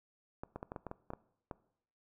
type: clicks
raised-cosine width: 1 ms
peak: -27 dBFS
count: 10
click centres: 0.435 / 0.56 / 0.629 / 0.719 / 0.762 / 0.867 / 0.914 / 1.104 / 1.135 / 1.512 s
effects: noise-tail reverb RT60 0.7 s tail -20 dB re dry